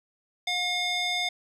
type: tone with band-pass filter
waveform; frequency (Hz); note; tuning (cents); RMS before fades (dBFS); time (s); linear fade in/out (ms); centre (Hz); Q
square; 717; F5; +45; -28; 0.47-1.29; 5; 3300; 1.9
effects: resampled to 32000 Hz